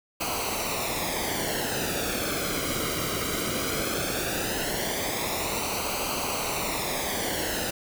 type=noise with flanger; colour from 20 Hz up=pink; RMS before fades=-29 dBFS; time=0.2-7.71 s; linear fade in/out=10 ms; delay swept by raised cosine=0.56 to 1.16 ms; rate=0.17 Hz; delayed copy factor=-0.7; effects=none